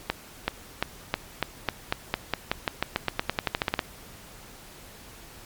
accelerating click train, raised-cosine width 0.3 ms, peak -7 dBFS, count 23, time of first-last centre 0.1-3.792 s, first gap 380 ms, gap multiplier 0.91, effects pink hiss -47 dBFS RMS until 5.45 s + MP3 96 kbps

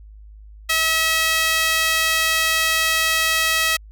sawtooth tone with high-pass filter, 644 Hz, E5, 41 cents flat, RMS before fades -19 dBFS, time 0.69-3.77 s, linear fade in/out 10 ms, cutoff 2000 Hz, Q 1.3, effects added 52 Hz sine -39 dBFS peak until 3.91 s

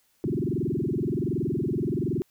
sine tone with frequency modulation, 250 Hz, B3, 21 cents sharp, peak -24 dBFS, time 0.24-2.22 s, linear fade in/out 0 ms, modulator 21.3 Hz, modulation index 6.4, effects white hiss -67 dBFS RMS until 2.3 s

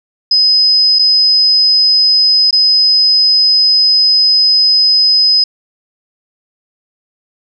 sine tone with dropouts, 5040 Hz, D#8, 21 cents sharp, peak -6 dBFS, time 0.31-5.44 s, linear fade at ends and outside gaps 5 ms, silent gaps 0.988-0.992 / 2.509-2.527 s, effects none

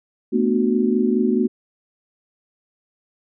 sine chord, B minor seventh, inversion third, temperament just, 222.2 / 246.9 / 296.3 / 370.4 Hz, A3 / B3 / D4 / F#4, +17 / 0 / +15 / +2 cents, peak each -20 / -20 / -26 / -21 dBFS, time 0.32-1.48 s, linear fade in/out 20 ms, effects none

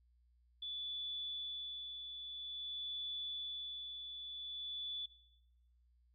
sine tone with tremolo, 3461 Hz, A7, 29 cents flat, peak -39 dBFS, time 0.62-5.06 s, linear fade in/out 5 ms, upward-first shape sine, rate 0.5 Hz, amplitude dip 45%, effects noise-tail reverb RT60 0.9 s tail -17 dB re dry + added 60 Hz sine -68 dBFS peak until 6.14 s

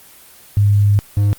sine / triangle tone pair in turn, 102.1 / 102.1 Hz, G#2 / G#2, -29 / -29 cents, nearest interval unison, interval 0 cents, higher neither, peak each -9 dBFS, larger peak neither, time 0.57-0.99 / 1.17-1.33 s, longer first, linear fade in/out 0 ms, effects white hiss -43 dBFS RMS until 1.38 s + Opus 24 kbps

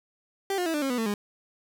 30% pulse tone with pitch steps, 391.9 / 357.3 / 325.8 / 297 / 270.8 / 246.9 / 225.1 / 205.2 Hz, G4 / F4 / E4 / D4 / C#4 / B3 / A3 / G#3, 0 / +40 / -20 / +20 / -40 / 0 / +40 / -21 cents, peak -23 dBFS, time 0.5-1.14 s, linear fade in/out 2 ms, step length 80 ms, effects none

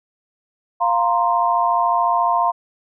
sine chord, F suspended fourth, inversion none, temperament equal, 698.5 / 932.3 / 1046.5 Hz, F5 / Bb5 / C6, 0 / 0 / 0 cents, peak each -19 dBFS, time 0.8-2.52 s, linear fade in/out 20 ms, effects none

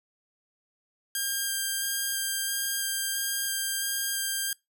5% pulse tone with vibrato, 1600 Hz, G6, 35 cents sharp, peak -17 dBFS, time 1.15-4.53 s, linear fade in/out 2 ms, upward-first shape square, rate 1.5 Hz, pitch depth 8 cents each way, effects noise-tail reverb RT60 0.2 s tail -25 dB re dry

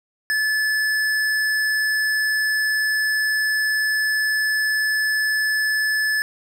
sine tone with hard clipping, 1731 Hz, A6, 29 cents flat, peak -20 dBFS, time 0.3-6.22 s, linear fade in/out 0 ms, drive 13 dB, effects none

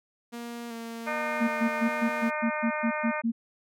sawtooth tone with vibrato, 233.1 Hz, A#3, in tune, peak -32 dBFS, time 0.32-2.31 s, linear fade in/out 20 ms, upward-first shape square, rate 1.3 Hz, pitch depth 23 cents each way
harmonic tone, 304.1 Hz, D#4, 40 cents flat, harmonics 2 / 3 / 4 / 5 / 6 / 7 / 8, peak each -33 / -35 / -36 / -37 / -38 / -38 / -39 dBFS, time 1.06-3.22 s, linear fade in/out 20 ms
sine tone bursts, 230 Hz, A#3, 23 cents flat, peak -23 dBFS, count 10, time 1.4-3.32 s, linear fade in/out 20 ms, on 84 ms, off 120 ms
effects none

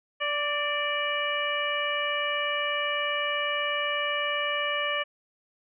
harmonic tone with a mistuned harmonic, 584 Hz, D5, 10 cents flat, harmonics 1 / 2 / 3 / 4 / 5, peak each -32 / -32 / -32 / -32 / -32 dBFS, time 0.2-5.04 s, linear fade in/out 20 ms, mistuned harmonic 3, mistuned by +29 cents, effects none

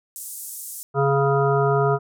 pink band-pass noise, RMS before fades -35 dBFS, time 0.16-0.83 s, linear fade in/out 0 ms, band 7900 to 14000 Hz, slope 24 dB/octave
harmonic tone, 138.9 Hz, C#3, 4 cents sharp, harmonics 1 / 3 / 5 / 7 / 9 / 10, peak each -21 / -20 / -24 / -28 / -26 / -31 dBFS, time 0.94-1.99 s, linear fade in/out 50 ms
effects none

